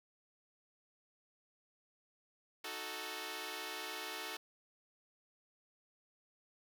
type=chord; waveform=5% pulse; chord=D# diminished; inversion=none; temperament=equal; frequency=311.1 / 370 / 440 Hz; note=D#4 / F#4 / A4; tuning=0 / 0 / 0 cents; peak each=-37 / -35 / -33 dBFS; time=2.64-4.37 s; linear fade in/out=5 ms; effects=none